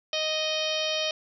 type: harmonic tone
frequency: 622.3 Hz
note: D#5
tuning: in tune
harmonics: 1 / 2 / 3 / 4 / 5 / 6 / 7 / 8 / 9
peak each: -30 / -41 / -41 / -34 / -31 / -34 / -38 / -39 / -37 dBFS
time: 0.13-1.11 s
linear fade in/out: 2 ms
effects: none